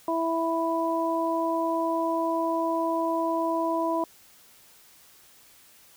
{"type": "harmonic tone", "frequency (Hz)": 329.7, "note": "E4", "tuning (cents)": 0, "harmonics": [1, 2, 3], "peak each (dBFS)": [-28, -28, -28], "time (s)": [0.08, 4.04], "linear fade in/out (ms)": 2, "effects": ["white hiss -55 dBFS RMS until 5.96 s"]}